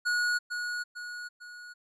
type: tone with echo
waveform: square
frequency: 1453 Hz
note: F#6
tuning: 32 cents flat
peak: -26 dBFS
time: 0.05-0.39 s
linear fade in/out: 20 ms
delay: 450 ms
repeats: 3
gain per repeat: -6 dB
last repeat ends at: 1.74 s
effects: low-pass 8000 Hz 12 dB/octave